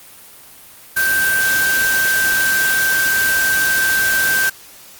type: tone in noise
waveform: sine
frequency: 1562 Hz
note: G6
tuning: 7 cents flat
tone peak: -14 dBFS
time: 0.96-4.5 s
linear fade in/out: 10 ms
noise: white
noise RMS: -21 dBFS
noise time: 0.96-4.5 s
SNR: +4 dB
effects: white hiss -41 dBFS RMS until 4.99 s + Opus 32 kbps